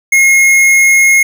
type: tone with tanh clipping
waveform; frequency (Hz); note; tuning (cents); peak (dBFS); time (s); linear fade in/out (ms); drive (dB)
sine; 2155; C#7; -49; -6; 0.12-1.23; 5; 18
effects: none